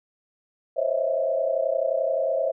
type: tone cluster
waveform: sine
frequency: 514 / 546 / 634 / 665 Hz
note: C5 / C#5 / D#5 / E5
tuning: -31 / -26 / +32 / +15 cents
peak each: -29 / -25 / -27 / -28 dBFS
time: 0.76-2.52 s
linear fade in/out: 20 ms
effects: none